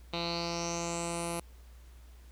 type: tone with low-pass filter sweep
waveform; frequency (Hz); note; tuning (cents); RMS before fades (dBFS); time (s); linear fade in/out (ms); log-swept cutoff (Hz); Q
10% pulse; 170; F3; -46; -35; 0.13-1.4; 5; 3700 to 11000; 6.5
effects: added 60 Hz sine -50 dBFS peak until 2.31 s + pink hiss -63 dBFS RMS until 2.31 s